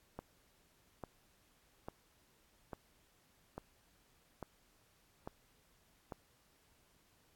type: click train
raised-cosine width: 1 ms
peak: -29 dBFS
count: 8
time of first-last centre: 0.19-6.122 s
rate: 1.18 Hz
effects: pink hiss -71 dBFS RMS until 7.35 s + AAC 64 kbps